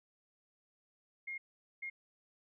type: tone bursts at uneven times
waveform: sine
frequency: 2136 Hz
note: C7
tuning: 35 cents sharp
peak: -39 dBFS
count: 2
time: 1.27-1.38 / 1.82-1.9 s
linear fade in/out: 10 ms
effects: none